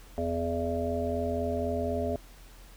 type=harmonic tone; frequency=84 Hz; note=E2; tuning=33 cents sharp; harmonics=1 / 3 / 5 / 7 / 8; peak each=-34 / -34 / -34 / -34 / -34 dBFS; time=0.18-2.16 s; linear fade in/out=0 ms; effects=added 42 Hz sine -49 dBFS peak until 2.76 s + pink hiss -55 dBFS RMS until 2.76 s